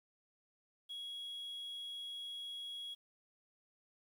sine tone, 3322 Hz, G#7, in tune, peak -40 dBFS, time 0.89-2.95 s, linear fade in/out 20 ms, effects tanh soft clip ceiling -42 dBFS + 11-bit

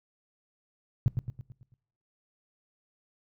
sine tone with echo, 123.47 Hz, B2, in tune, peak -18 dBFS, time 1.06-1.08 s, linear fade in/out 0 ms, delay 110 ms, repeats 6, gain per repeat -6 dB, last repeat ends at 1.74 s, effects noise-tail reverb RT60 0.7 s tail -22 dB re dry

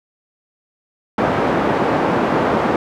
pink band-pass noise, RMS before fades -17 dBFS, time 1.18-2.76 s, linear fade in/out 2 ms, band 210 to 1200 Hz, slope 12 dB/octave, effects none

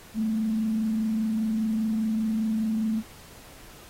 sine tone with frequency modulation, 219.9 Hz, A3, 1 cent flat, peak -23 dBFS, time 0.14-3.03 s, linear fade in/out 50 ms, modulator 25 Hz, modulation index 0.29, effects pink hiss -49 dBFS RMS until 3.89 s + AAC 48 kbps

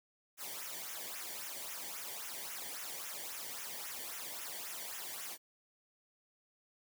white noise with flanger, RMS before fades -44 dBFS, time 0.37-5.38 s, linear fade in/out 50 ms, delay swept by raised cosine 0.22 to 0.79 ms, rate 3.7 Hz, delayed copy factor -0.75, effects none

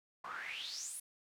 pink noise with band-pass filter sweep, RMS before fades -44 dBFS, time 0.24-1 s, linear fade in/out 5 ms, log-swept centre 1000 to 11000 Hz, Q 6.9, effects none

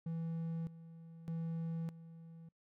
triangle tone with tremolo, 164.7 Hz, E3, 1 cent flat, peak -35 dBFS, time 0.06-2.49 s, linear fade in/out 5 ms, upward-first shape square, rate 0.82 Hz, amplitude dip 80%, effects noise-tail reverb RT60 0.1 s tail -26 dB re dry

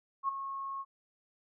sine tone with ADSR envelope, 1091 Hz, C#6, 28 cents flat, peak -26 dBFS, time 0.23-0.85 s, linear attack 55 ms, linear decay 10 ms, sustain -10 dB, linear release 44 ms, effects none

